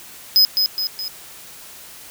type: tone with echo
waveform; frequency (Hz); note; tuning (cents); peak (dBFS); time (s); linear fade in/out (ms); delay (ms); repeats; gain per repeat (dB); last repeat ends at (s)
square; 5050; D#8; +25; -10; 0.36-0.45; 0; 210; 3; -5; 1.08
effects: white hiss -40 dBFS RMS until 2.1 s